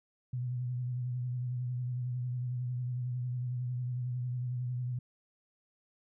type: tone with vibrato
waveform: sine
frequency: 124.2 Hz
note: B2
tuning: 10 cents sharp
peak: -32 dBFS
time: 0.33-4.99 s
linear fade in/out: 5 ms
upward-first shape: triangle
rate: 11 Hz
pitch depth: 46 cents each way
effects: none